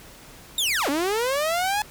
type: linear two-way sweep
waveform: sawtooth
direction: down then up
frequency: 3767 to 268.4 to 856 Hz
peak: -18 dBFS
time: 0.58-1.82 s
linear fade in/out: 2 ms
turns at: 0.89 s
effects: pink hiss -46 dBFS RMS until 1.9 s